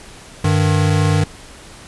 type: tone pair together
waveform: square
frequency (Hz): 97.66 / 153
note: G2 / D#3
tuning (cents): -6 / -29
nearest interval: minor sixth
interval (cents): 777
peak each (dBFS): -16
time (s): 0.44-1.24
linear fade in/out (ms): 5
effects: pink hiss -39 dBFS RMS until 1.87 s + resampled to 24000 Hz